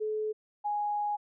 sine tone pair in turn, 429.9 / 829.6 Hz, A4 / G#5, -40 / -2 cents, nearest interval major seventh, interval 1138 cents, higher second, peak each -29 / -28 dBFS, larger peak second, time 0-0.33 / 0.64-1.17 s, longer second, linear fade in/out 20 ms, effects none

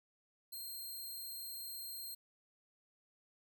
5% pulse tone, 4193 Hz, C8, 3 cents sharp, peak -37 dBFS, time 0.52-2.15 s, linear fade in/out 10 ms, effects none

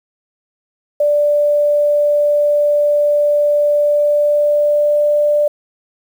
sine tone with pitch glide, 587.3 to 590.7 Hz, D5 to D5, 0 to +10 cents, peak -10 dBFS, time 1-5.48 s, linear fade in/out 5 ms, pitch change +10 cents, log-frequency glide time 3.75-5.01 s, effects 7-bit

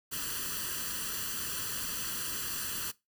white noise with comb filter, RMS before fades -36 dBFS, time 0.11-2.92 s, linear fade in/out 20 ms, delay 0.67 ms, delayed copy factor +0.8, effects noise-tail reverb RT60 0.2 s tail -19 dB re dry

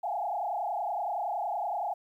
sine tone with frequency modulation, 767 Hz, G5, 38 cents flat, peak -29 dBFS, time 0.03-1.94 s, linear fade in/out 10 ms, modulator 30.7 Hz, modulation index 3, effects 11-bit

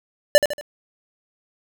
square tone with echo, 587.3 Hz, D5, in tune, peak -8 dBFS, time 0.35-0.38 s, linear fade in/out 0 ms, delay 77 ms, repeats 3, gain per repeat -8 dB, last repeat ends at 0.611 s, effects none

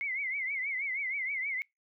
sine tone with vibrato, 2145 Hz, C7, 42 cents sharp, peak -31 dBFS, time 0.01-1.62 s, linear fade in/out 0 ms, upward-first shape triangle, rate 6.3 Hz, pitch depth 140 cents each way, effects noise-tail reverb RT60 0.2 s tail -26 dB re dry

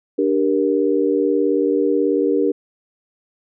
sine chord, G minor, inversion second, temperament just, 294 / 392 / 470.4 Hz, D4 / G4 / Bb4, +2 / 0 / +16 cents, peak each -19 dBFS, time 0.18-2.52 s, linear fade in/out 10 ms, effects none

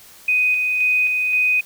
sine tone with tremolo, 2498 Hz, D#7, 6 cents sharp, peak -14 dBFS, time 0.28-1.61 s, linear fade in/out 5 ms, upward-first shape square, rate 1.9 Hz, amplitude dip 30%, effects white hiss -45 dBFS RMS until 1.65 s

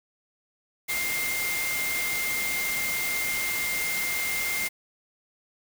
sine tone in noise, 2108 Hz, C7, 12 cents sharp, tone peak -28 dBFS, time 0.88-4.69 s, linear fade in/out 20 ms, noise white, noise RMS -31 dBFS, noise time 0.88-4.69 s, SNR 0 dB, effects none

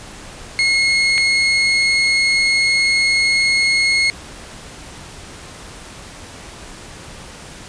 30% pulse tone pair in turn, 2162 / 2162 Hz, C#7 / C#7, -44 / -44 cents, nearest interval unison, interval 0 cents, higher neither, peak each -10 dBFS, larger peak neither, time 0.59-1.18 / 1.18-4.1 s, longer second, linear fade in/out 0 ms, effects pink hiss -36 dBFS RMS until 7.68 s + resampled to 22050 Hz

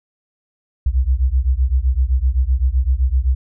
sine beating tone pair, 60.9 / 68.7 Hz, B1 / C#2, -24 / -15 cents, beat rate 7.8 Hz, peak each -15 / -16 dBFS, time 0.86-3.35 s, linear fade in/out 5 ms, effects tanh soft clip ceiling -6 dBFS

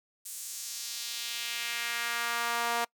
sawtooth tone with high-pass filter sweep, 235.3 Hz, A#3, 16 cents sharp, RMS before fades -34 dBFS, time 0.25-2.85 s, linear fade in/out 10 ms, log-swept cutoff 8800 to 780 Hz, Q 1.4, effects noise-tail reverb RT60 0.1 s tail -25 dB re dry

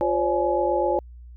sine tone cluster, 351.8 / 526 / 574 / 844 Hz, F4 / C5 / D5 / G#5, +13 / +9 / -40 / +28 cents, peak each -25 dBFS, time 0.01-0.99 s, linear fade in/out 0 ms, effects added 60 Hz sine -40 dBFS peak until 1.36 s

